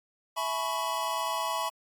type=chord; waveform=square; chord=C# minor seventh; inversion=first; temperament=equal with one note detuned; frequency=659.3 / 850.5 / 987.8 / 1108.7 Hz; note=E5 / G#5 / B5 / C#6; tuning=0 / +41 / 0 / 0 cents; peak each=-37 / -37 / -33 / -35 dBFS; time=0.36-1.7 s; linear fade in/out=20 ms; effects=AAC 64 kbps